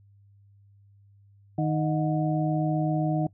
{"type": "harmonic tone with a mistuned harmonic", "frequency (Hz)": 155.56, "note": "D#3", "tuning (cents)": 0, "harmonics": [1, 2, 4, 5], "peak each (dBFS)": [-25, -28, -33, -32], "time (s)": [1.58, 3.27], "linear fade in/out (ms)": 5, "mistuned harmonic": 5, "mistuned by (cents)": -110, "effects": ["noise-tail reverb RT60 0.1 s tail -21 dB re dry", "added 100 Hz sine -54 dBFS peak until 3.33 s"]}